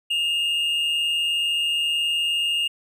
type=tone pair together; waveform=triangle; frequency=2674 / 2833 Hz; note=E7 / F7; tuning=+24 / +24 cents; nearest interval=minor second; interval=100 cents; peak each=-30 / -19 dBFS; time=0.1-2.68 s; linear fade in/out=10 ms; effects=none